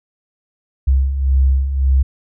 sine beating tone pair, 65.41 / 67.21 Hz, C2 / C2, 0 / +47 cents, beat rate 1.8 Hz, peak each -19 / -12 dBFS, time 0.87-2.03 s, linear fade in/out 10 ms, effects none

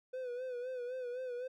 triangle tone with vibrato, 500 Hz, B4, 21 cents sharp, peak -36 dBFS, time 0.13-1.48 s, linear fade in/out 10 ms, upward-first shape sine, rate 3.9 Hz, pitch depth 63 cents each way, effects none

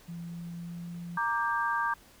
sine tone with pitch glide, 170 to 172.27 Hz, F3 to F3, -46 to -23 cents, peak -37 dBFS, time 0.08-1.18 s, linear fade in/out 10 ms, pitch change +23 cents, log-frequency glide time 0.23-0.94 s
sine chord, G minor, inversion first, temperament equal with one note detuned, 932.3 / 1174.7 / 1590.8 Hz, Bb5 / D6 / G6, 0 / 0 / +25 cents, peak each -31 dBFS, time 1.17-1.94 s, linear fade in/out 5 ms
effects pink hiss -57 dBFS RMS until 2.2 s

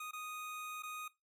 25% pulse tone with dropouts, 1243 Hz, D#6, 2 cents flat, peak -39 dBFS, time 0-1.08 s, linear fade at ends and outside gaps 5 ms, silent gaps 0.111-0.132 / 0.824-0.833 s, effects noise-tail reverb RT60 0.2 s tail -18 dB re dry

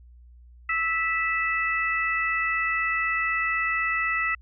harmonic tone, 656 Hz, E5, 9 cents flat, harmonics 2 / 3 / 4, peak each -28 / -25 / -30 dBFS, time 0.69-4.35 s, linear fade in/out 5 ms, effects added 60 Hz sine -47 dBFS peak until 4.41 s

